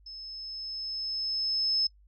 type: tone with level ramp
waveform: sine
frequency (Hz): 5210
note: E8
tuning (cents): -21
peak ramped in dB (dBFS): -41 to -23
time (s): 0.06-1.87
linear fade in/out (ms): 5
effects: noise-tail reverb RT60 0.1 s tail -23 dB re dry + added 50 Hz sine -56 dBFS peak until 2.07 s